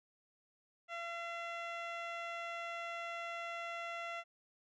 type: tone with low-pass filter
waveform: 15% pulse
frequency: 680 Hz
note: F5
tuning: 46 cents flat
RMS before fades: -43 dBFS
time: 0.88-4.24 s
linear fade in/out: 50 ms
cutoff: 3300 Hz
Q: 1
effects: none